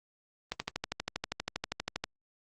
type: click train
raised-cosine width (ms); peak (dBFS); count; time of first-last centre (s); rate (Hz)
0.2; -15; 20; 0.52-2.04; 12.5
effects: Opus 24 kbps